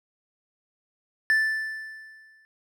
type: tone with exponential decay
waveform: triangle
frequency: 1760 Hz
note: A6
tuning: in tune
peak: -15 dBFS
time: 1.3-2.45 s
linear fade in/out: 0 ms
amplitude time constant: 250 ms
effects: none